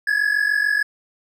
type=tone pair together; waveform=triangle; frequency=1664 / 1710.8 Hz; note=G#6 / A6; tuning=+3 / -49 cents; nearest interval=unison; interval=48 cents; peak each=-18 dBFS; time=0.07-0.83 s; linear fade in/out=5 ms; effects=none